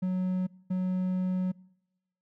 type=tone pair in turn; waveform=triangle; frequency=184.4 / 184.4 Hz; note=F#3 / F#3; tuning=-6 / -6 cents; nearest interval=unison; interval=0 cents; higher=neither; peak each=-24 dBFS; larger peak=neither; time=0.02-0.47 / 0.7-1.52 s; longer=second; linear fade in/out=10 ms; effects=noise-tail reverb RT60 0.9 s tail -24 dB re dry